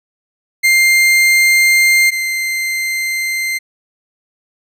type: tone pair in turn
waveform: 40% pulse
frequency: 2100 / 2087 Hz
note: C7 / C7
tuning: +6 / -5 cents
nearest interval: unison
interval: 11 cents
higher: first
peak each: -7 / -15 dBFS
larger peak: first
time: 0.63-2.11 / 2.11-3.59 s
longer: neither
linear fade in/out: 20 ms
effects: resampled to 32000 Hz